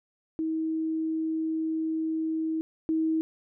sine tone pair in turn, 319.4 / 319.4 Hz, D#4 / D#4, +45 / +45 cents, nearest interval unison, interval 0 cents, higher neither, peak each -26 / -23 dBFS, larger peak second, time 0.39-2.61 / 2.89-3.21 s, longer first, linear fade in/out 0 ms, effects none

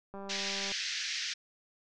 click train, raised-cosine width 1 ms, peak -31 dBFS, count 115, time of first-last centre 0.14-0.719 s, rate 197 Hz
white band-pass noise, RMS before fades -36 dBFS, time 0.29-1.34 s, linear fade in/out 10 ms, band 1600 to 6000 Hz, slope 48 dB/octave
effects none

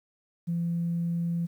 sine tone, 170 Hz, F3, 46 cents flat, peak -25 dBFS, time 0.47-1.47 s, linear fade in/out 20 ms, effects tanh soft clip ceiling -21 dBFS + 10-bit

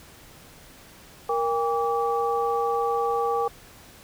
sine tone cluster, 468.1 / 803 / 1153 Hz, A#4 / G5 / D6, +7 / +41 / -32 cents, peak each -25 / -26 / -28 dBFS, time 1.29-3.48 s, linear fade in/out 5 ms, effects pink hiss -49 dBFS RMS until 4.03 s

